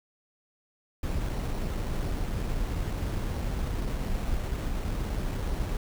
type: noise with sample-and-hold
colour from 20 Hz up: brown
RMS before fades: -30 dBFS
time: 1.03-5.77 s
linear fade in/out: 2 ms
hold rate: 4900 Hz
effects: none